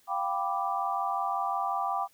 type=chord; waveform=sine; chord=G dominant seventh; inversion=third; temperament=equal; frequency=698.5 / 784 / 987.8 / 1174.7 Hz; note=F5 / G5 / B5 / D6; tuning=0 / 0 / 0 / 0 cents; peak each=-35 / -31 / -35 / -32 dBFS; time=0.07-2.08 s; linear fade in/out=50 ms; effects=white hiss -64 dBFS RMS until 2.13 s